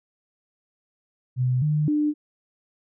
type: tone with pitch steps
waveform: sine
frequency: 126.6 / 151.1 / 298.8 Hz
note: B2 / D3 / D4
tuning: +43 / +50 / +30 cents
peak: -19 dBFS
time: 1.36-2.14 s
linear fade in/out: 50 ms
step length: 260 ms
effects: none